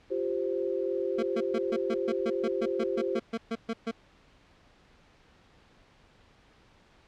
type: chord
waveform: sine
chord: F suspended second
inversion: none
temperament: equal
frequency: 349.2 / 392 / 523.3 Hz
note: F4 / G4 / C5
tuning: 0 / 0 / 0 cents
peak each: -33 / -31 / -32 dBFS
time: 0.1-3.2 s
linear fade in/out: 20 ms
type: tone bursts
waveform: 25% pulse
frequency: 227.3 Hz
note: A#3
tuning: 43 cents flat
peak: -25 dBFS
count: 16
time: 1.18-3.914 s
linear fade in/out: 10 ms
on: 49 ms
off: 130 ms
effects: pink hiss -60 dBFS RMS until 7.07 s + low-pass 4000 Hz 12 dB/octave